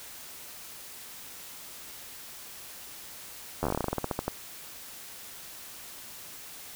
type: slowing click train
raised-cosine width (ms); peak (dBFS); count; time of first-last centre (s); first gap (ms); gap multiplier
1; -14; 18; 3.63-4.28; 11; 1.14
effects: white hiss -45 dBFS RMS until 6.75 s

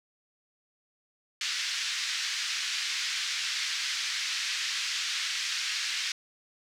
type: band-pass noise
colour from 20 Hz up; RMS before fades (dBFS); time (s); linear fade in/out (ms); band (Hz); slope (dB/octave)
white; -32; 1.41-6.12; 2; 1600 to 5600; 24
effects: none

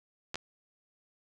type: clicks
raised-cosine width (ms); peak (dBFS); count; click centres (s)
0.2; -18; 2; 0.344 / 0.356
effects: none

